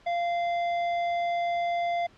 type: tone with tanh clipping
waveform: triangle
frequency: 692 Hz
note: F5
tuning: 16 cents flat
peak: -27 dBFS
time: 0.06-2.07 s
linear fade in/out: 10 ms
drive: 16 dB
effects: pink hiss -57 dBFS RMS until 2.17 s + low-pass 4000 Hz 12 dB/octave